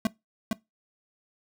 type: tone with echo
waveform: square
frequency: 220 Hz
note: A3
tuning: in tune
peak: -22 dBFS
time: 0.05-0.07 s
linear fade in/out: 2 ms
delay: 460 ms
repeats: 1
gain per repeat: -3 dB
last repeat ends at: 0.53 s
effects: noise-tail reverb RT60 0.2 s tail -21 dB re dry